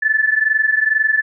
sine tone pair together, 1737.8 / 1760 Hz, A6 / A6, -22 / 0 cents, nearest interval unison, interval 22 cents, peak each -15 / -17 dBFS, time 0.02-1.22 s, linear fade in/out 10 ms, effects none

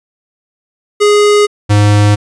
square tone pair in turn, 414.6 / 103.65 Hz, G#4 / G#2, -3 / -3 cents, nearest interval 2 octaves, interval 2400 cents, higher first, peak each -6 dBFS, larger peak neither, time 1-1.47 / 1.69-2.16 s, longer neither, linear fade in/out 20 ms, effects resampled to 22050 Hz

